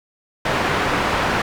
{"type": "low-pass noise", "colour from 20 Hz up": "white", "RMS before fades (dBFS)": -20, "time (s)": [0.45, 1.42], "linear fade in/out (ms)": 5, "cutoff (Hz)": 1600, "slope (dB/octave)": 12, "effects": []}